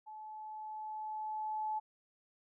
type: tone with level ramp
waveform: sine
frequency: 862 Hz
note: A5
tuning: 36 cents flat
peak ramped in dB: -46 to -33 dBFS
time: 0.06-1.8 s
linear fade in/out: 20 ms
effects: none